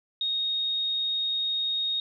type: tone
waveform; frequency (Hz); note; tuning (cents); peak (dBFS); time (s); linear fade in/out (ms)
sine; 3729; A#7; 0; -25; 0.21-2; 2
effects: none